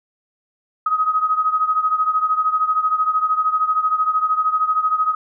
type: beating tone pair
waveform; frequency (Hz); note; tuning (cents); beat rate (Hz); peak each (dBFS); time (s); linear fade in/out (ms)
sine; 1259 / 1272; D#6 / D#6; +20 / +38; 13; -17 / -21; 0.86-5.15; 5
effects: none